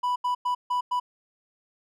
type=tone bursts at uneven times; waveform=triangle; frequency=987.8 Hz; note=B5; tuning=in tune; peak=-21 dBFS; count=5; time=0.03-0.16 / 0.24-0.35 / 0.45-0.55 / 0.7-0.81 / 0.91-1 s; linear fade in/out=10 ms; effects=none